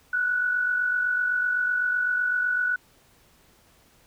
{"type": "tone pair together", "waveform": "sine", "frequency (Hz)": [1432.1, 1480], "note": ["F6", "F#6"], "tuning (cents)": [43, 0], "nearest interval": "minor second", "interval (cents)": 57, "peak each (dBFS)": [-32, -22], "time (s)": [0.13, 2.76], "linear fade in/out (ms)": 5, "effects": ["pink hiss -59 dBFS RMS until 4.06 s"]}